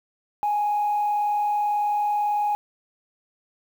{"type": "tone with frequency modulation", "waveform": "sine", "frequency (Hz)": 830.6, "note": "G#5", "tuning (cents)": 0, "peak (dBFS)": -19, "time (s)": [0.43, 2.55], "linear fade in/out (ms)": 0, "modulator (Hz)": 38.2, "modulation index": 0.32, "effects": ["tanh soft clip ceiling -17 dBFS", "8-bit"]}